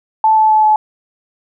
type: tone with pitch steps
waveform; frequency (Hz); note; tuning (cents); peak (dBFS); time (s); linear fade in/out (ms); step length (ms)
sine; 876 / 869.9 / 863.9 / 858; A5 / A5 / A5 / A5; -8 / -20 / -32 / -44; -7; 0.24-0.76; 2; 130
effects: none